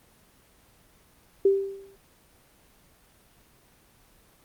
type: tone with exponential decay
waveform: sine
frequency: 392 Hz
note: G4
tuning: in tune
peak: -14 dBFS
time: 1.45-1.96 s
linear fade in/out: 5 ms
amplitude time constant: 110 ms
effects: pink hiss -59 dBFS RMS until 4.44 s + Opus 24 kbps